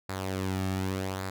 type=tone with flanger; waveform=sawtooth; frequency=94.9 Hz; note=F#2; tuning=44 cents sharp; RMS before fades=-32 dBFS; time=0.09-1.3 s; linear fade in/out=5 ms; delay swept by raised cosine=0.33 to 2.03 ms; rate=0.86 Hz; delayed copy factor=-0.55; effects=none